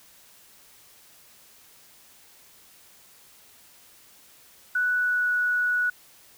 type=tone with pitch glide; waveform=sine; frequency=1480 to 1469.8 Hz; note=F#6 to F#6; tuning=0 to -12 cents; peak=-21 dBFS; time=4.75-5.9 s; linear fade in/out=5 ms; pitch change=-12 cents; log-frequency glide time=4.96-5.31 s; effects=white hiss -54 dBFS RMS until 6.37 s